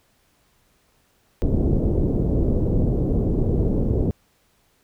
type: low-pass noise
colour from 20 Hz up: pink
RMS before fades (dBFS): -20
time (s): 1.42-4.11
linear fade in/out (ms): 0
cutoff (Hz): 460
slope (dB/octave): 24
effects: pink hiss -63 dBFS RMS until 4.83 s